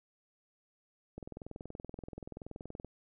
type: click train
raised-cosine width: 2 ms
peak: -30 dBFS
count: 36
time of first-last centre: 1.18-2.847 s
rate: 21 Hz
effects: none